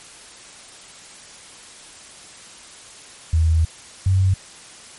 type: tone pair in turn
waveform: sine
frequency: 80.7 / 94.78 Hz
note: E2 / F#2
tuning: -36 / +42 cents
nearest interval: minor third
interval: 278 cents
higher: second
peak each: -13 dBFS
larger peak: neither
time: 3.33-3.65 / 4.06-4.34 s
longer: first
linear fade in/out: 5 ms
effects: white hiss -42 dBFS RMS until 4.98 s + MP3 48 kbps